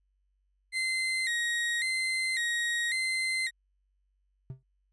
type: tone with vibrato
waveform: 35% pulse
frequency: 1975.5 Hz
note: B6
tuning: in tune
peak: -26 dBFS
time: 0.72-3.51 s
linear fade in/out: 50 ms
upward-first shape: square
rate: 0.91 Hz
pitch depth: 80 cents each way
type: tone with exponential decay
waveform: triangle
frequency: 130.81 Hz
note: C3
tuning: in tune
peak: -31 dBFS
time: 4.5-4.63 s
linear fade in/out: 0 ms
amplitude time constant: 27 ms
effects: added 48 Hz sine -70 dBFS peak until 4.92 s + resampled to 24000 Hz